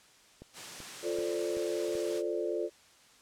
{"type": "click train", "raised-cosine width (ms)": 2, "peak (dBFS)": -33, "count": 5, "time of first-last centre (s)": [0.42, 1.953], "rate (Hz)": 2.61}
{"type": "high-pass noise", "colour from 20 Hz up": "white", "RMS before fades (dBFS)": -43, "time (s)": [0.53, 2.23], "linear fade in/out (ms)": 50, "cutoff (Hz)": 100, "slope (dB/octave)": 96}
{"type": "chord", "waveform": "sine", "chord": "D minor seventh", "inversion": "first", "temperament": "equal", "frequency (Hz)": [349.2, 440, 523.3, 587.3], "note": ["F4", "A4", "C5", "D5"], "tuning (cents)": [0, 0, 0, 0], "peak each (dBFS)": [-34, -35, -39, -37], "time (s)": [1.02, 2.7], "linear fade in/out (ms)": 50}
{"effects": ["white hiss -60 dBFS RMS until 3.21 s", "low-pass 8000 Hz 12 dB/octave"]}